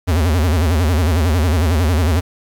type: tone with vibrato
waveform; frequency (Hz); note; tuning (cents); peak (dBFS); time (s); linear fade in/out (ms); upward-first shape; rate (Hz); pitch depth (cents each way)
square; 82.41; E2; 0; -13; 0.07-2.21; 20; sine; 11; 200
effects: 7-bit